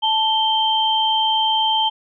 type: tone pair together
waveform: sine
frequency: 880 / 3136 Hz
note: A5 / G7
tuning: 0 / 0 cents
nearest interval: octave + minor seventh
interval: 2200 cents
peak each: -18 dBFS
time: 0.02-1.9 s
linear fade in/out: 20 ms
effects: none